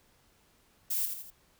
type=noise with echo; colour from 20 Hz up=violet; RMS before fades=-31 dBFS; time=0.9-1.06 s; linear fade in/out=10 ms; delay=82 ms; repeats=3; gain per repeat=-6 dB; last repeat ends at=1.306 s; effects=pink hiss -66 dBFS RMS until 1.59 s